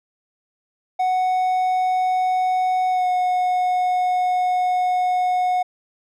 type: tone with pitch glide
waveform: triangle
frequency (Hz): 740 to 729.4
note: F#5 to F#5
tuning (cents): 0 to -25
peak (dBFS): -15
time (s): 0.99-5.63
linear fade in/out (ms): 10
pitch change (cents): -25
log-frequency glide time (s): 2.9-3.07
effects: none